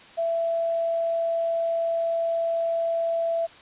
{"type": "tone", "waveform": "sine", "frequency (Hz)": 667, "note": "E5", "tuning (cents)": 20, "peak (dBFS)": -22, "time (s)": [0.17, 3.47], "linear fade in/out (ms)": 20, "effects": ["white hiss -48 dBFS RMS until 3.61 s", "resampled to 8000 Hz"]}